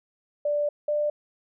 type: tone pair in turn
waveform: sine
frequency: 587.3 / 594.1 Hz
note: D5 / D5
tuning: 0 / +20 cents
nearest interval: unison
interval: 20 cents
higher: second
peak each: -22 dBFS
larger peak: neither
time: 0.45-0.69 / 0.88-1.1 s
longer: first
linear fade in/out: 5 ms
effects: none